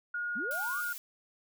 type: tone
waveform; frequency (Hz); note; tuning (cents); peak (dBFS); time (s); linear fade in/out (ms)
sine; 1435; F6; +47; -32; 0.14-0.93; 5
type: linear sweep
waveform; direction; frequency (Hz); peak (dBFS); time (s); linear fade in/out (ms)
sine; up; 174.3 to 1293; -38; 0.35-0.82; 20
type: noise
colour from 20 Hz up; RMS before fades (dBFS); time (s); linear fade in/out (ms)
blue; -43; 0.51-0.98; 0
effects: none